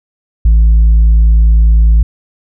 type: tone with tanh clipping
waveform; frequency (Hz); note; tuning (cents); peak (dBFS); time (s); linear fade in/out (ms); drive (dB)
sine; 55; A1; 0; -4; 0.45-2.03; 5; 2
effects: none